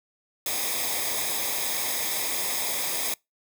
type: noise with comb filter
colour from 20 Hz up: white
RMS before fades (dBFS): -28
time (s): 0.46-3.14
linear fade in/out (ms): 2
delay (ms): 0.69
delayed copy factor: -0.7
effects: noise-tail reverb RT60 0.2 s tail -26 dB re dry